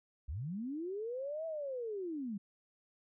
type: linear two-way sweep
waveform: sine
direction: up then down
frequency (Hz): 57.3 to 659.3 to 188.7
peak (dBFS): -37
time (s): 0.28-2.38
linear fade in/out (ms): 10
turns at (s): 1.46
effects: none